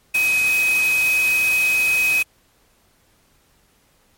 sine tone in noise, 2527 Hz, D#7, 26 cents sharp, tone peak -15 dBFS, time 0.14-2.23 s, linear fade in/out 10 ms, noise white, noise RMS -28 dBFS, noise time 0.14-2.23 s, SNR +10 dB, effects pink hiss -59 dBFS RMS until 4.17 s + MP3 64 kbps

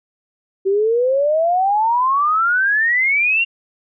sine exponential sweep, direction up, 378.9 to 2806 Hz, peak -13 dBFS, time 0.65-3.45 s, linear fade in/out 20 ms, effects none

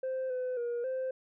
sine tone with pitch steps, 521 / 506 / 476.7 / 520 Hz, C5 / B4 / A#4 / C5, -7 / +42 / +39 / -11 cents, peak -29 dBFS, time 0.03-1.11 s, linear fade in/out 5 ms, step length 270 ms, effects tanh soft clip ceiling -30 dBFS

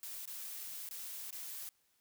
blue noise with dropouts, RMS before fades -45 dBFS, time 0.03-1.69 s, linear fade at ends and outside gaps 0 ms, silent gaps 0.255-0.276 / 0.889-0.91 / 1.306-1.327 s, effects white hiss -75 dBFS RMS until 2 s

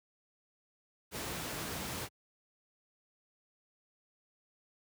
pink noise, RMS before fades -39 dBFS, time 1.11-2.09 s, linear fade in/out 50 ms, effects high-pass 80 Hz 12 dB/octave

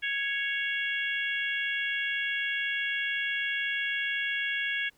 harmonic tone, 554 Hz, C#5, 1 cent flat, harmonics 3 / 4 / 5 / 6, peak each -31 / -33 / -35 / -37 dBFS, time 0.02-4.9 s, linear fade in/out 20 ms, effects pink hiss -66 dBFS RMS until 4.97 s

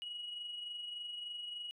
sine tone with amplitude modulation, 2907 Hz, F#7, 31 cents flat, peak -38 dBFS, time 0.02-1.71 s, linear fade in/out 0 ms, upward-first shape sine, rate 23.4 Hz, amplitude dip 45%, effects tanh soft clip ceiling -37 dBFS

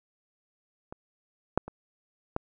clicks, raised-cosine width 1 ms, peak -26 / -8 / -25 / -14 dBFS, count 4, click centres 0.925 / 1.576 / 1.68 / 2.364 s, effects none

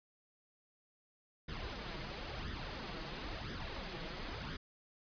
pink noise with flanger, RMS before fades -43 dBFS, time 1.48-4.57 s, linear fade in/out 10 ms, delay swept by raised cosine 0.57 to 6.27 ms, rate 0.98 Hz, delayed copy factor +0.6, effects resampled to 11025 Hz

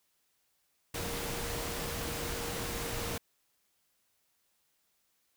sine tone in noise, 469.9 Hz, A#4, 14 cents sharp, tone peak -43 dBFS, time 0.94-3.18 s, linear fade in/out 5 ms, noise pink, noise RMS -37 dBFS, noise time 0.94-3.18 s, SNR -9 dB, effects white hiss -75 dBFS RMS until 5.36 s

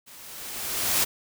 white noise with level ramp, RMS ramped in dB -48 to -21 dBFS, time 0.06-1.05 s, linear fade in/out 20 ms, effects none

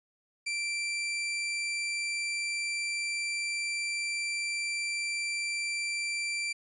sawtooth tone, 2349 Hz, D7, in tune, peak -27 dBFS, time 0.46-6.53 s, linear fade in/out 10 ms, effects resampled to 24000 Hz

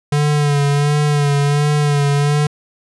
square tone with vibrato, 145.4 Hz, D3, 17 cents flat, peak -13 dBFS, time 0.12-2.47 s, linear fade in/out 5 ms, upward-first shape sine, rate 1.4 Hz, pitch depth 37 cents each way, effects resampled to 24000 Hz

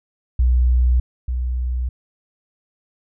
sine tone pair in turn, 61.74 / 62.06 Hz, B1 / B1, 0 / +9 cents, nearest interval unison, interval 9 cents, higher second, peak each -12 / -19 dBFS, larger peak first, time 0.39-1 / 1.28-1.89 s, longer neither, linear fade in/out 5 ms, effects none

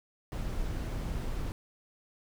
brown noise, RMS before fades -34 dBFS, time 0.32-1.52 s, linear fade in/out 0 ms, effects none

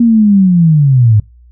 sine linear sweep, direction down, 238.8 to 101.8 Hz, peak -4 dBFS, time 0-1.2 s, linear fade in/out 5 ms, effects noise-tail reverb RT60 0.2 s tail -22 dB re dry + added 60 Hz sine -38 dBFS peak until 1.51 s

